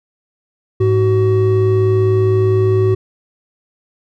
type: tone pair together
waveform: triangle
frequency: 105.6 / 376.3 Hz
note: G#2 / F#4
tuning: +29 / +29 cents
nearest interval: octave + minor seventh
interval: 2200 cents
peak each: -11 dBFS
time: 0.8-2.95 s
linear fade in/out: 10 ms
effects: none